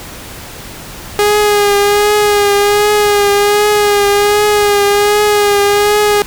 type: tone with vibrato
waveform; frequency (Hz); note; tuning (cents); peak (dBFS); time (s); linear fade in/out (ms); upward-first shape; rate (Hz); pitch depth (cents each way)
sawtooth; 411.6; G#4; -16; -4; 1.19-6.22; 0; triangle; 1.3; 34
effects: pink hiss -29 dBFS RMS until 6.26 s